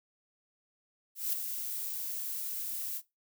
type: noise with ADSR envelope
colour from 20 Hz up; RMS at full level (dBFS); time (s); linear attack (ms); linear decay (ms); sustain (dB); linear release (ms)
violet; -30; 1.15-3.02; 180; 4; -7; 54
effects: noise-tail reverb RT60 0.2 s tail -18 dB re dry